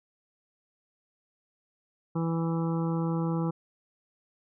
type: harmonic tone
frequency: 165.2 Hz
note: E3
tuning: 4 cents sharp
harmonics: 1 / 2 / 3 / 5 / 6 / 7 / 8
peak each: -27 / -33 / -37 / -41 / -43 / -44 / -45 dBFS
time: 2.15-3.51 s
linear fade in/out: 10 ms
effects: none